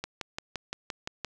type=click train; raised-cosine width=0.2 ms; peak=-16 dBFS; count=8; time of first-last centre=0.04-1.247 s; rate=5.8 Hz; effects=none